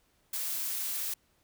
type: noise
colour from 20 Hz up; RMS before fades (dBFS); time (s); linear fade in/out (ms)
blue; -34; 0.33-1.14; 5
effects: pink hiss -70 dBFS RMS until 1.43 s